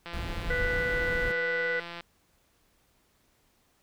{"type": "click train", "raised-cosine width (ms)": 0.3, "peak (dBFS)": -24, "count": 334, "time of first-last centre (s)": [0.06, 2.007], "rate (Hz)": 171}
{"type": "noise", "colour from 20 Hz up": "brown", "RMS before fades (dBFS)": -34, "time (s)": [0.13, 1.32], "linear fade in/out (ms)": 5}
{"type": "harmonic tone", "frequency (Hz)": 493.9, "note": "B4", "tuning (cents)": 0, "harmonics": [1, 3, 4], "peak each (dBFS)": [-31, -31, -31], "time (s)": [0.5, 1.8], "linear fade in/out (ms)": 5}
{"effects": ["pink hiss -68 dBFS RMS until 3.82 s"]}